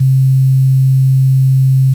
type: tone with quantisation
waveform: sine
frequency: 132.6 Hz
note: C3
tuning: 23 cents sharp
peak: -6 dBFS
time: 0-1.94 s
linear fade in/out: 10 ms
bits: 6
effects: none